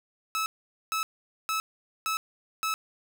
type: tone bursts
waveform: sawtooth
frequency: 1300 Hz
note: E6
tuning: 24 cents flat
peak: -23 dBFS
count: 5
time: 0.35-2.74 s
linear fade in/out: 0 ms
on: 110 ms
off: 460 ms
effects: none